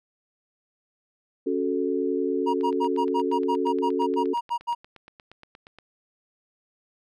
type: chord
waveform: sine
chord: F# minor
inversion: second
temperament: equal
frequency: 277.2 / 370 / 440 Hz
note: C#4 / F#4 / A4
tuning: 0 / 0 / 0 cents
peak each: -27 dBFS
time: 1.46-4.34 s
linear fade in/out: 10 ms
type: tone bursts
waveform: triangle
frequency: 949 Hz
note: A#5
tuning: 31 cents sharp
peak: -21 dBFS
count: 14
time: 2.46-4.75 s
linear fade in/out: 20 ms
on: 80 ms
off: 90 ms
type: click train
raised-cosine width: 0.3 ms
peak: -30 dBFS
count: 28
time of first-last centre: 2.61-5.786 s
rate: 8.5 Hz
effects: none